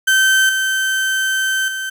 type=tone with level steps; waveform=35% pulse; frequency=1546 Hz; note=G6; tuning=24 cents flat; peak=-9 / -14 / -20 dBFS; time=0.07-1.9 s; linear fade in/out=10 ms; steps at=0.49 / 1.68 s; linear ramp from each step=2 ms; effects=none